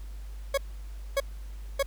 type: tone bursts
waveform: 40% pulse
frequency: 553 Hz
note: C#5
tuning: 4 cents flat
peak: -22 dBFS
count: 3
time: 0.54-1.828 s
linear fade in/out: 5 ms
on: 36 ms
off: 590 ms
effects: added 50 Hz sine -37 dBFS peak until 1.86 s + pink hiss -57 dBFS RMS until 1.86 s